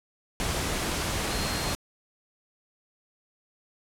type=tone in noise; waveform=sine; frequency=4224 Hz; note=C8; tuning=16 cents sharp; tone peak=-37 dBFS; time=1.31-1.73 s; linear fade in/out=0 ms; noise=pink; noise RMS=-29 dBFS; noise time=0.4-1.75 s; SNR=-11 dB; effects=low-pass 11000 Hz 12 dB/octave